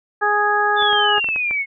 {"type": "harmonic tone", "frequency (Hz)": 415.3, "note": "G#4", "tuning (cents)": 0, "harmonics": [1, 2, 3, 4], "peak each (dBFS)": [-23, -19, -21, -19], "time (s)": [0.21, 1.2], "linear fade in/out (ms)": 20}
{"type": "exponential sweep", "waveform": "sine", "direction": "down", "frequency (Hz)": [3571, 2160], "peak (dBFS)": -18, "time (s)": [0.76, 1.66], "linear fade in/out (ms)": 50}
{"type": "clicks", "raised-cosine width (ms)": 0.5, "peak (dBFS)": -16, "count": 7, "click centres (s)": [0.824, 0.929, 1.181, 1.244, 1.288, 1.361, 1.51]}
{"effects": []}